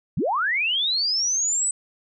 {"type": "linear sweep", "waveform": "sine", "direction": "up", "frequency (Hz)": [99.9, 8130], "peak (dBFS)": -20, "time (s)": [0.17, 1.71], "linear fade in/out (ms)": 5, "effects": []}